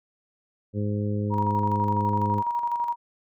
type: harmonic tone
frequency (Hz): 103.83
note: G#2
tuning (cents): 0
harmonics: 1 / 2 / 3 / 4 / 5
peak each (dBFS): -26 / -29 / -35 / -35 / -37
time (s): 0.73-2.43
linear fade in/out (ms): 50
type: tone with tremolo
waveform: sine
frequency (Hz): 951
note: A#5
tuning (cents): +34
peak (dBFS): -22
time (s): 1.3-2.96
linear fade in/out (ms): 50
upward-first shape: square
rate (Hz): 12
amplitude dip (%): 45
effects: none

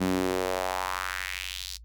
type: tone with high-pass filter sweep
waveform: sawtooth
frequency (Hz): 92.5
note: F#2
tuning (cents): 0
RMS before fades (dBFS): -30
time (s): 0-1.78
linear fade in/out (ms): 20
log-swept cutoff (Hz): 210 to 4800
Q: 2.4
effects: noise-tail reverb RT60 0.1 s tail -20 dB re dry + added 56 Hz sine -45 dBFS peak until 1.84 s

